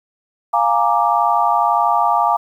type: chord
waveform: sine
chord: Bb dominant seventh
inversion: second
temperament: equal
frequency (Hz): 698.5 / 830.6 / 932.3 / 1174.7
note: F5 / Ab5 / Bb5 / D6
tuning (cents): 0 / 0 / 0 / 0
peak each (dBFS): -18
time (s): 0.53-2.37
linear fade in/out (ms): 10
effects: 8-bit